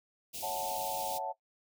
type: band-stop noise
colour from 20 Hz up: white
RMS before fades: -41 dBFS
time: 0.33-1.19 s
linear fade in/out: 20 ms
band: 780 to 2500 Hz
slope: 48 dB/octave
type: chord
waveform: sine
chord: F# minor seventh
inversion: second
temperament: equal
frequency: 554.4 / 659.3 / 740 / 880 Hz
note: C#5 / E5 / F#5 / A5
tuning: 0 / 0 / 0 / 0 cents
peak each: -41 / -42 / -38 / -37 dBFS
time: 0.42-1.33 s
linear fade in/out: 20 ms
effects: noise-tail reverb RT60 0.1 s tail -18 dB re dry